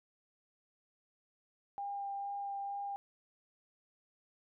sine tone with vibrato, 800 Hz, G5, 35 cents sharp, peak -37 dBFS, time 1.78-2.96 s, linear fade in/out 0 ms, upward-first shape sine, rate 2.2 Hz, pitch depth 10 cents each way, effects none

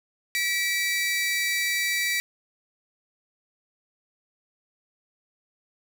sawtooth tone pair together, 1944.5 / 2311 Hz, B6 / D7, -27 / -28 cents, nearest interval minor third, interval 299 cents, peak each -23 dBFS, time 0.35-2.2 s, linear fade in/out 0 ms, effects none

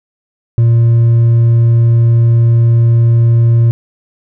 sine tone with hard clipping, 116.54 Hz, A#2, in tune, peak -6 dBFS, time 0.58-3.71 s, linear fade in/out 0 ms, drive 2 dB, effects none

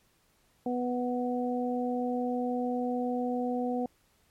harmonic tone, 246.9 Hz, B3, in tune, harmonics 1 / 2 / 3, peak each -30 / -33 / -35 dBFS, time 0.66-3.86 s, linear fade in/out 2 ms, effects pink hiss -68 dBFS RMS until 4.3 s + MP3 64 kbps

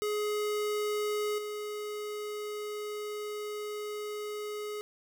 square tone with level steps, 419.8 Hz, G#4, 19 cents sharp, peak -30 / -36 dBFS, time 0.02-4.81 s, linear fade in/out 0 ms, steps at 1.38 s, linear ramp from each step 5 ms, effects none

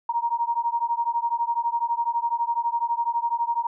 sine beating tone pair, 932.3 / 944.3 Hz, A#5 / A#5, 0 / +22 cents, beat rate 12 Hz, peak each -25 / -25 dBFS, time 0.09-3.67 s, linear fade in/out 5 ms, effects none

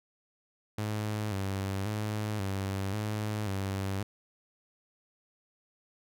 sawtooth tone with vibrato, 101.7 Hz, G#2, 36 cents flat, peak -27 dBFS, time 0.78-4.03 s, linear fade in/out 5 ms, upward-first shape square, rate 0.93 Hz, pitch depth 75 cents each way, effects none

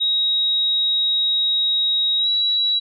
sine tone with pitch glide, 3800 to 3902 Hz, A#7 to B7, +33 to -22 cents, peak -16 dBFS, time 0-2.8 s, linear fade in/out 20 ms, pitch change +45 cents, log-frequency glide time 2.18-2.29 s, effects none

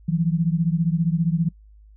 sine beating tone pair, 161.6 / 176.6 Hz, E3 / F3, -34 / +20 cents, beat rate 15 Hz, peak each -20 / -22 dBFS, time 0.08-1.49 s, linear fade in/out 10 ms, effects noise-tail reverb RT60 0.1 s tail -24 dB re dry + added 52 Hz sine -46 dBFS peak until 1.96 s

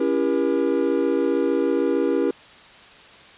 triangle chord, C# diminished seventh, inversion none, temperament just, 277.2 / 332.6 / 399.1 / 479 Hz, C#4 / E4 / G4 / Bb4, 0 / +16 / +31 / +47 cents, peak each -22 dBFS, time 0-2.31 s, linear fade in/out 5 ms, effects white hiss -46 dBFS RMS until 3.37 s + resampled to 8000 Hz

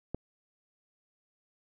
click, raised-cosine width 2 ms, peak -20 dBFS, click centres 0.146 s, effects none

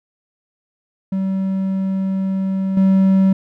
triangle tone with level steps, 191.6 Hz, G3, 39 cents flat, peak -15 / -8 dBFS, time 1.12-3.33 s, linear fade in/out 5 ms, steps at 2.77 s, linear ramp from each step 2 ms, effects none

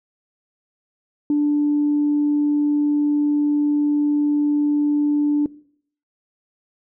sine tone, 293.7 Hz, D4, in tune, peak -14 dBFS, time 1.3-5.46 s, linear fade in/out 2 ms, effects noise-tail reverb RT60 0.6 s tail -21 dB re dry + tanh soft clip ceiling -11 dBFS

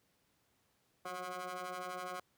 20% pulse ring-modulated tone, 180 Hz, F#3, 47 cents flat, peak -33 dBFS, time 1.05-2.2 s, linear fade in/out 5 ms, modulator 906 Hz, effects pink hiss -75 dBFS RMS until 2.37 s + high-pass 80 Hz 12 dB/octave

